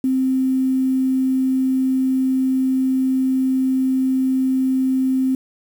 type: tone with quantisation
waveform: sine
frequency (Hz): 261.6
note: C4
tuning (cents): 0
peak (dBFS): -15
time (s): 0.04-5.35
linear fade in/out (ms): 2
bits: 7
effects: none